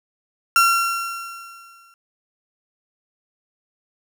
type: tone with exponential decay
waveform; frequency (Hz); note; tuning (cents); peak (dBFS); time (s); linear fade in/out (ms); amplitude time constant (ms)
35% pulse; 1367; F6; -37; -9; 0.56-1.94; 1; 300
effects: none